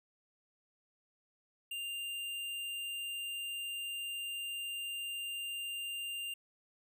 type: tone with hard clipping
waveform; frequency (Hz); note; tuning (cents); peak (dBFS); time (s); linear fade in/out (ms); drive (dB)
sine; 2794; F7; 0; -39; 1.71-6.34; 5; 14
effects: none